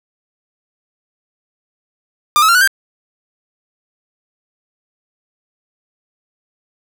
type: tone with pitch steps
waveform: 45% pulse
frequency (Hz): 1200 / 1286.1 / 1378.4 / 1477.4 / 1583.4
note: D6 / E6 / F6 / F#6 / G6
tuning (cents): +37 / -43 / -23 / -3 / +17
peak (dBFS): -8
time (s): 2.36-2.675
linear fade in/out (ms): 0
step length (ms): 63
effects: none